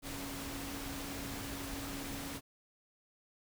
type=tone in noise; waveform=sine; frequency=277.2 Hz; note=C#4; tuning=in tune; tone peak=-45 dBFS; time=0.02-2.41 s; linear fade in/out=50 ms; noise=pink; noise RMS=-43 dBFS; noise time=0.02-2.41 s; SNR=-5 dB; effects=none